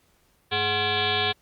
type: tone with frequency modulation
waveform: sine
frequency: 2020 Hz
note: B6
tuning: 39 cents sharp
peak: -21 dBFS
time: 0.51-1.33 s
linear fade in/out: 20 ms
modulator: 320 Hz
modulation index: 5.6
effects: pink hiss -64 dBFS RMS until 1.41 s + Opus 48 kbps